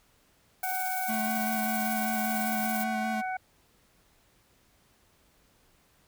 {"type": "noise with tremolo", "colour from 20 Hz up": "violet", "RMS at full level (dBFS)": -34, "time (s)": [0.63, 2.84], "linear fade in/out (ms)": 5, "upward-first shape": "sine", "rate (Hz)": 18, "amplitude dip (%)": 35}
{"type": "harmonic tone", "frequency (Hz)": 747, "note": "F#5", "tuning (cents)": 16, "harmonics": [1, 2, 3], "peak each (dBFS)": [-31, -37, -41], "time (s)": [0.63, 3.37], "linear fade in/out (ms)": 5}
{"type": "tone with vibrato", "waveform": "square", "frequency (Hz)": 219.3, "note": "A3", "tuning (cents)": -6, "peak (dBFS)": -32, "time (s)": [1.08, 3.22], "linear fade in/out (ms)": 20, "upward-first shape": "square", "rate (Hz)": 5.1, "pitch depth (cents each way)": 17}
{"effects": ["pink hiss -65 dBFS RMS until 6.07 s"]}